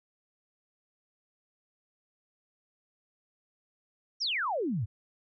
sine exponential sweep, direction down, 5980 to 91.7 Hz, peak -28 dBFS, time 4.2-4.86 s, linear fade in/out 20 ms, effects none

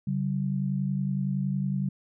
sine tone pair together, 140 / 190.79 Hz, C#3 / G3, +18 / -47 cents, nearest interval perfect fourth, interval 535 cents, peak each -28 dBFS, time 0.07-1.89 s, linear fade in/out 5 ms, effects none

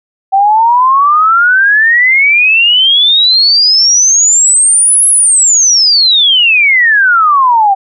sine exponential two-way sweep, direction up then down, 765 to 10890 to 765 Hz, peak -4 dBFS, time 0.32-7.75 s, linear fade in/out 20 ms, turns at 5.08 s, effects none

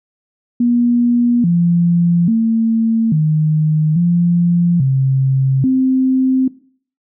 sine tone with pitch steps, 240.1 / 172 / 225.7 / 154.6 / 173 / 133.7 / 260.7 Hz, B3 / F3 / A3 / D#3 / F3 / C3 / C4, -49 / -26 / +44 / -11 / -16 / +38 / -6 cents, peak -10 dBFS, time 0.6-6.48 s, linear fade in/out 5 ms, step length 840 ms, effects noise-tail reverb RT60 0.5 s tail -19 dB re dry

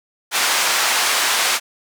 pink band-pass noise, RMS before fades -18 dBFS, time 0.31-1.6 s, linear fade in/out 50 ms, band 970 to 10000 Hz, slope 12 dB/octave, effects none

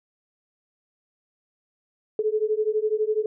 sine beating tone pair, 424.4 / 436.4 Hz, G#4 / A4, +38 / -14 cents, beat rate 12 Hz, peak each -24 dBFS, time 2.19-3.26 s, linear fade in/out 2 ms, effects none

